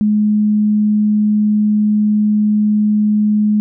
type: tone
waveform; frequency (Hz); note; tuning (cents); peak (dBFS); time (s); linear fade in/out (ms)
sine; 210.8; G#3; +26; -10; 0.01-3.6; 0
effects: none